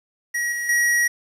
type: tone with level steps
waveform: square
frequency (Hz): 1908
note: A#6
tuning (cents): +40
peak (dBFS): -22 / -25 / -17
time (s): 0.34-1.08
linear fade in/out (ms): 10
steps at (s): 0.52 / 0.69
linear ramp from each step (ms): 2
effects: resampled to 32000 Hz + 8-bit